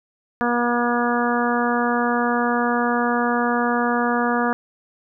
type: harmonic tone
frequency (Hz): 240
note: B3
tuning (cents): -49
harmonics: 1 / 2 / 3 / 4 / 5 / 6 / 7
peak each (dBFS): -22 / -25 / -25 / -27 / -26 / -28 / -28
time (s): 0.41-4.53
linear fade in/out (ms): 0
effects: none